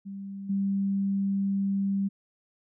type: tone with level steps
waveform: sine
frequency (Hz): 196.8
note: G3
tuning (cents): +7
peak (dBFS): -35 / -24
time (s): 0.05-2.09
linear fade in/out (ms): 20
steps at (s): 0.49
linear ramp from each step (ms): 10
effects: none